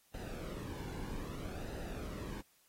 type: noise with flanger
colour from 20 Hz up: brown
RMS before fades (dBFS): -43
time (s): 0.14-2.41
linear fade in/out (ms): 2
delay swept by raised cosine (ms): 0.89 to 1.6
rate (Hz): 0.62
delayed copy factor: -0.55
effects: white hiss -70 dBFS RMS until 2.68 s + AAC 48 kbps